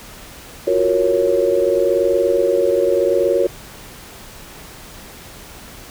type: chord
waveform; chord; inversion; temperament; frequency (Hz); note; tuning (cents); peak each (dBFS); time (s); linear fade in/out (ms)
sine; Gb major seventh; third; equal; 349.2 / 370 / 466.2 / 554.4; F4 / Gb4 / Bb4 / Db5; 0 / 0 / 0 / 0; -22 / -19 / -18 / -17; 0.67-3.47; 5
effects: pink hiss -38 dBFS RMS until 5.9 s